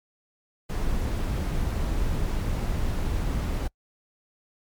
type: noise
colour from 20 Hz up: brown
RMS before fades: -26 dBFS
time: 0.69-3.68 s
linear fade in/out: 10 ms
effects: noise-tail reverb RT60 0.1 s tail -26 dB re dry + MP3 96 kbps